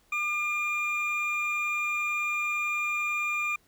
triangle tone pair together, 1203 / 2406 Hz, D6 / D7, +41 / +41 cents, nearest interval octave, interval 1200 cents, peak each -31 / -26 dBFS, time 0.12-3.56 s, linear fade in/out 5 ms, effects pink hiss -65 dBFS RMS until 3.67 s

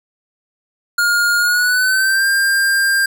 square tone with pitch glide, 1421 to 1595 Hz, F6 to G6, +30 to +30 cents, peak -13 dBFS, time 0.98-3.06 s, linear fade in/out 5 ms, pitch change +200 cents, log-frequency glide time 1.38-2.27 s, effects none

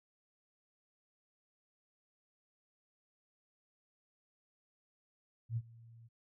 sine tone with ADSR envelope, 115.3 Hz, A#2, 19 cents flat, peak -31 dBFS, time 5.49-6.09 s, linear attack 77 ms, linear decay 48 ms, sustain -23 dB, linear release 29 ms, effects none

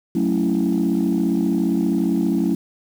sine chord, F# minor seventh, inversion none, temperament equal, 185 / 220 / 277.2 / 329.6 Hz, F#3 / A3 / C#4 / E4, 0 / 0 / 0 / 0 cents, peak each -21 dBFS, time 0.15-2.55 s, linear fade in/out 5 ms, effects tanh soft clip ceiling -11 dBFS + 7-bit

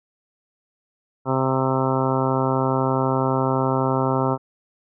harmonic tone, 131.9 Hz, C3, 14 cents sharp, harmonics 1 / 2 / 3 / 4 / 5 / 6 / 7 / 8 / 9 / 10, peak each -24 / -25 / -26 / -27 / -29 / -30 / -27 / -31 / -33 / -30 dBFS, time 1.25-4.38 s, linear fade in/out 50 ms, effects none

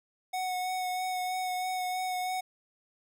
square tone with vibrato, 737 Hz, F#5, 7 cents flat, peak -31 dBFS, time 0.33-2.41 s, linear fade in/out 10 ms, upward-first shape sine, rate 3.1 Hz, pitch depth 16 cents each way, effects none

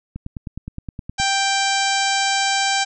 click train, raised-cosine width 5 ms, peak -17 dBFS, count 11, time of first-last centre 0.16-1.2 s, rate 9.62 Hz
harmonic tone, 785 Hz, G5, 2 cents sharp, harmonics 1 / 2 / 3 / 4 / 5 / 6 / 7 / 8 / 9 / 10, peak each -21 / -24 / -26 / -27 / -28 / -29 / -29 / -30 / -31 / -31 dBFS, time 1.18-2.85 s, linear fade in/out 20 ms
effects none

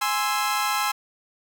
sawtooth chord, Ab augmented, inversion none, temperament equal, 830.6 / 1046.5 / 1318.5 Hz, Ab5 / C6 / E6, 0 / 0 / 0 cents, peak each -23 dBFS, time 0.01-0.92 s, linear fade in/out 10 ms, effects none

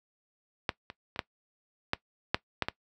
clicks, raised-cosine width 0.3 ms, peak -10 / -24 / -24 / -12 / -10 / -7 / -10 / -13 dBFS, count 8, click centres 0.692 / 0.901 / 1.161 / 1.192 / 1.934 / 2.345 / 2.623 / 2.685 s, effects noise-tail reverb RT60 0.1 s tail -20 dB re dry + high-pass 60 Hz 12 dB/octave

